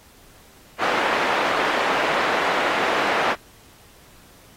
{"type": "band-pass noise", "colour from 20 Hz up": "pink", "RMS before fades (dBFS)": -22, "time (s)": [0.78, 3.36], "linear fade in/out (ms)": 50, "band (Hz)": [560, 2000], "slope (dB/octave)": 12, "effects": ["pink hiss -51 dBFS RMS until 4.56 s", "AAC 48 kbps"]}